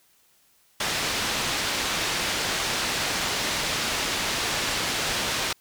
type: low-pass noise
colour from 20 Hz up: white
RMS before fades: -27 dBFS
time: 0.8-5.53 s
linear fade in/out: 5 ms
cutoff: 4800 Hz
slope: 12 dB/octave
effects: white hiss -62 dBFS RMS until 5.6 s